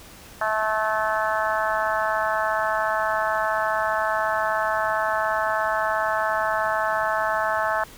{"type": "harmonic tone", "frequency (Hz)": 217.1, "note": "A3", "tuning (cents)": -23, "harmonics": [3, 4, 5, 6, 7, 8], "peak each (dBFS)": [-26, -27, -28, -29, -29, -30], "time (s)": [0.41, 7.84], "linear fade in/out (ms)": 5, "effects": ["pink hiss -45 dBFS RMS until 7.97 s"]}